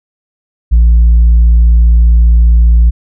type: tone with tanh clipping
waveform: sine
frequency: 57.5 Hz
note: A#1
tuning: 23 cents flat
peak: -3 dBFS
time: 0.71-2.91 s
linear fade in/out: 20 ms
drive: 1 dB
effects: none